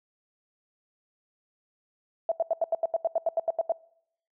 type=tone bursts; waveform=sine; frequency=661 Hz; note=E5; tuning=5 cents sharp; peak=-21 dBFS; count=14; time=2.29-3.721 s; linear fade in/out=2 ms; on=27 ms; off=81 ms; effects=noise-tail reverb RT60 0.7 s tail -23 dB re dry